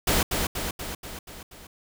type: noise with echo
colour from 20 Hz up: pink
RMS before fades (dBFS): -22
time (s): 0.07-0.23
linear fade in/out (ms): 5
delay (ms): 240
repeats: 6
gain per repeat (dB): -4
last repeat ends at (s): 1.67
effects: none